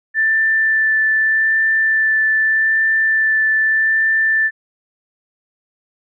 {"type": "tone with vibrato", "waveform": "sine", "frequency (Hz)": 1767, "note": "A6", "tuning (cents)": 7, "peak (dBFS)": -12, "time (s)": [0.14, 4.51], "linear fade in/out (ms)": 50, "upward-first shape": "sine", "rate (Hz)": 0.82, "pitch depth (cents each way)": 9, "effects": []}